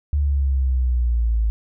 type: exponential sweep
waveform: sine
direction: down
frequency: 73.42 to 54 Hz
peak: -16 dBFS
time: 0.13-1.5 s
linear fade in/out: 0 ms
effects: none